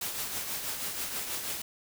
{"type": "noise with tremolo", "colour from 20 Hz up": "white", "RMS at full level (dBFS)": -33, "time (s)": [0.01, 1.62], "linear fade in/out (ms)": 5, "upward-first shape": "triangle", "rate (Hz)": 6.2, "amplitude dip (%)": 50, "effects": []}